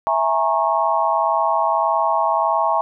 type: chord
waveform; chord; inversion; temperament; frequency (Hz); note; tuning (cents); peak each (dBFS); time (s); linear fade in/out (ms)
sine; A# half-diminished seventh; second; equal with one note detuned; 659.3 / 830.6 / 932.3 / 1093.5; E5 / G#5 / A#5 / C#6; 0 / 0 / 0 / -24; -21; 0.07-2.81; 0
effects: none